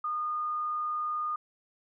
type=tone; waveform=sine; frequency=1223 Hz; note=D#6; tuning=30 cents flat; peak=-29 dBFS; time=0.04-1.36 s; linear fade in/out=5 ms; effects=none